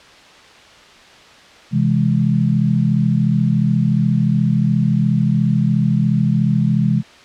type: chord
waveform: sine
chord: C augmented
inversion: none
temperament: equal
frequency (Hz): 130.81 / 164.81 / 207.7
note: C3 / E3 / G#3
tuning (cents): 0 / 0 / 0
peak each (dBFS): -17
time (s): 1.71-7.03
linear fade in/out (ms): 50
effects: white hiss -43 dBFS RMS until 7.24 s + low-pass 4000 Hz 12 dB/octave